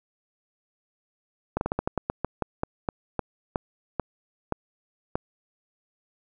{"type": "slowing click train", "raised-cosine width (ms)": 1, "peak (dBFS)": -11, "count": 17, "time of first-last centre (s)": [1.57, 5.155], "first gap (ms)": 41, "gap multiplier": 1.2, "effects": []}